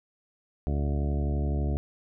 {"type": "harmonic tone with a mistuned harmonic", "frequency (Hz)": 71.8, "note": "D2", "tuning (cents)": -39, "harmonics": [1, 2, 3, 4, 5, 6, 8, 9, 10], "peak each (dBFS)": [-26, -32, -36, -38, -40, -42, -44, -45, -46], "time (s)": [0.67, 1.77], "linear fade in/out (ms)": 0, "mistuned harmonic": 1, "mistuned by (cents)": 15, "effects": []}